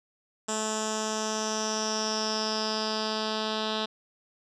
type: tone with low-pass filter sweep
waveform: 10% pulse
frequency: 217.1 Hz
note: A3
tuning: 23 cents flat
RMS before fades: -30 dBFS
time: 0.48-3.86 s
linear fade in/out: 10 ms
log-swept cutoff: 7300 to 4100 Hz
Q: 7.7
effects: none